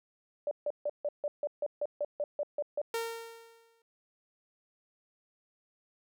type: tone bursts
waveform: sine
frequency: 586 Hz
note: D5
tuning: 4 cents flat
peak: -29 dBFS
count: 13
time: 0.47-2.816 s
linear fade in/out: 2 ms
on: 42 ms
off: 150 ms
type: tone with exponential decay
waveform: sawtooth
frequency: 458.9 Hz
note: A#4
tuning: 27 cents flat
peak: -26 dBFS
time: 2.94-3.82 s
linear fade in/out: 2 ms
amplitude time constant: 190 ms
effects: none